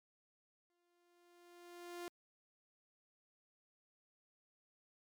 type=tone with exponential growth; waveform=sawtooth; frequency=349.2 Hz; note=F4; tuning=in tune; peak=-39 dBFS; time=0.7-2.08 s; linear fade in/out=0 ms; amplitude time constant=300 ms; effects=MP3 96 kbps